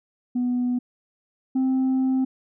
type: tone pair in turn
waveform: sine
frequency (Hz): 246.9 / 261.6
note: B3 / C4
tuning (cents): 0 / 0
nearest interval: minor second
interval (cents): 100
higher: second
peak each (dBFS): -19 / -16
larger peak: second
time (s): 0.35-0.79 / 1.55-2.25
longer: second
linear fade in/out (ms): 10
effects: tanh soft clip ceiling -18 dBFS